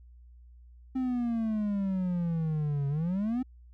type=exponential two-way sweep; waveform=triangle; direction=down then up; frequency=262.7 to 138.4 to 262.7 Hz; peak=-25 dBFS; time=0.95-3.43 s; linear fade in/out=10 ms; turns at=2.88 s; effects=added 60 Hz sine -50 dBFS peak until 3.73 s